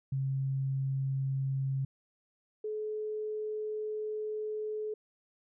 sine tone pair in turn, 134.9 / 428.3 Hz, C#3 / A4, -47 / -47 cents, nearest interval octave + minor sixth, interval 2000 cents, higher second, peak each -29 / -33 dBFS, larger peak first, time 0.12-1.85 / 2.64-4.94 s, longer second, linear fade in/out 5 ms, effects none

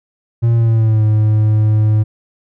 triangle tone with pitch glide, 116.54 to 107.49 Hz, A#2 to A2, 0 to -40 cents, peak -7 dBFS, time 0.42-2.04 s, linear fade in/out 20 ms, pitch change -140 cents, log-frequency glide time 0.54-1.04 s, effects none

